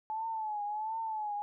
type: tone with vibrato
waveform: sine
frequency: 862 Hz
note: A5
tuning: 36 cents flat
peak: -33 dBFS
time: 0.1-1.42 s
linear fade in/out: 0 ms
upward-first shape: triangle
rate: 1.4 Hz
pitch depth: 92 cents each way
effects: none